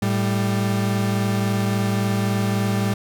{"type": "tone pair together", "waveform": "40% pulse", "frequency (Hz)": [110, 196.41], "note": ["A2", "G3"], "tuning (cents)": [0, 4], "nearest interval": "minor seventh", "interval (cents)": 1004, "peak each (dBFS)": -21, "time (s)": [0.02, 2.94], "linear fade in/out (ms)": 5, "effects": []}